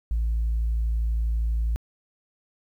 sine tone, 56.2 Hz, A1, 37 cents sharp, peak -20 dBFS, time 0.11-1.76 s, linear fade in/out 0 ms, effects tanh soft clip ceiling -19 dBFS + 10-bit

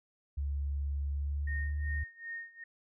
sine tone with pitch glide, 70.7 to 74.09 Hz, C#2 to D2, +35 to +16 cents, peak -31 dBFS, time 0.37-2.04 s, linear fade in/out 10 ms, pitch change +81 cents, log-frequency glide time 1.11-1.84 s
sine tone with tremolo, 1845 Hz, A#6, 18 cents flat, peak -37 dBFS, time 1.47-2.64 s, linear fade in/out 5 ms, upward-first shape sine, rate 2.6 Hz, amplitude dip 90%
effects none

